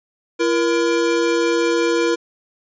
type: tone pair together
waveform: square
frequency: 338.5 / 472.8 Hz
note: E4 / A#4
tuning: +46 / +24 cents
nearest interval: tritone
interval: 578 cents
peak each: -19 dBFS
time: 0.39-2.16 s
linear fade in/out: 20 ms
effects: resampled to 16000 Hz